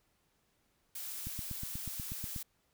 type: noise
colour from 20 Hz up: blue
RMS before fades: -42 dBFS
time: 0.95-2.43 s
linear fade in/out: 5 ms
type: click train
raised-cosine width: 5 ms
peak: -29 dBFS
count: 10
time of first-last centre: 1.27-2.362 s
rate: 8.24 Hz
effects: pink hiss -75 dBFS RMS until 2.73 s